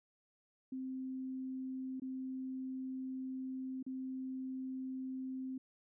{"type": "tone with dropouts", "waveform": "sine", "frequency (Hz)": 260.9, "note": "C4", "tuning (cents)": -5, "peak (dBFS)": -39, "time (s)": [0.72, 5.58], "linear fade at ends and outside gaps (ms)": 5, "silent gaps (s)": [[1.999, 2.019], [3.828, 3.864]], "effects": []}